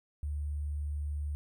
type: tone with sample-and-hold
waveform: sine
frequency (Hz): 73.42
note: D2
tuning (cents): 0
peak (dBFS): -32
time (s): 0.23-1.35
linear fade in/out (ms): 0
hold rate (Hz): 8820
effects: none